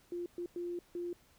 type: tone bursts at uneven times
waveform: sine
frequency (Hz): 349.2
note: F4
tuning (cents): 0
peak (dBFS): -36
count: 4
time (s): 0.12-0.26 / 0.38-0.46 / 0.56-0.79 / 0.95-1.13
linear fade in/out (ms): 2
effects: pink hiss -66 dBFS RMS until 1.38 s